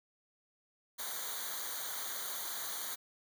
white noise with comb filter, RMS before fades -40 dBFS, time 0.98-2.96 s, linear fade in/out 20 ms, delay 0.38 ms, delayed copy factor -0.95, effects none

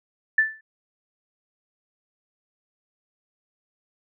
sine tone with exponential decay, 1760 Hz, A6, in tune, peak -12 dBFS, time 0.38-0.61 s, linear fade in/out 5 ms, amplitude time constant 48 ms, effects none

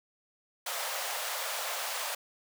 pink high-pass noise, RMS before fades -35 dBFS, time 0.66-2.15 s, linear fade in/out 5 ms, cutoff 540 Hz, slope 48 dB/octave, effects none

